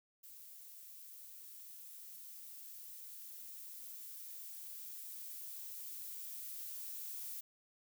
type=noise with level ramp; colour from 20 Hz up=violet; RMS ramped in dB=-55 to -45 dBFS; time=0.23-7.41 s; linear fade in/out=10 ms; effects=none